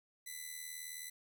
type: tone with amplitude modulation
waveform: 5% pulse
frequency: 2000 Hz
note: B6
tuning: 21 cents sharp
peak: -31 dBFS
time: 0.26-1.1 s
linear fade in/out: 10 ms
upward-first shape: sine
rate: 79.4 Hz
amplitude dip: 60%
effects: none